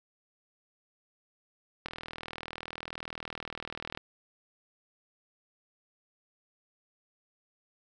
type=click train; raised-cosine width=0.3 ms; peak=-21 dBFS; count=86; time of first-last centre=1.86-3.974 s; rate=40.2 Hz; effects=none